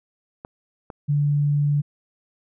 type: clicks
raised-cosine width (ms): 1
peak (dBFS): -21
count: 2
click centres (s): 0.449 / 0.902
type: tone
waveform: sine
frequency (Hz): 145.4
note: D3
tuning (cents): -17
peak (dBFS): -17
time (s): 1.08-1.82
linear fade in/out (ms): 20
effects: none